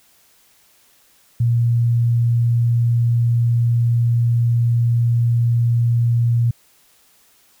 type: tone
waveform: sine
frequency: 118.1 Hz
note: A#2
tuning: 23 cents sharp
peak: -13 dBFS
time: 1.4-6.51 s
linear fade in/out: 5 ms
effects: white hiss -55 dBFS RMS until 7.6 s